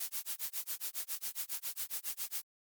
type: noise with tremolo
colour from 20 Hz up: blue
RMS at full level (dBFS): -36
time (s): 0-2.42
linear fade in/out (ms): 5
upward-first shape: sine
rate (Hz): 7.3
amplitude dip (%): 100
effects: Opus 48 kbps